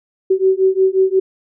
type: beating tone pair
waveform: sine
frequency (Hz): 377.3 / 382.9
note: F#4 / G4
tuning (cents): +34 / -41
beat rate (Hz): 5.6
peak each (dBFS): -14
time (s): 0.3-1.2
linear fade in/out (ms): 10
effects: none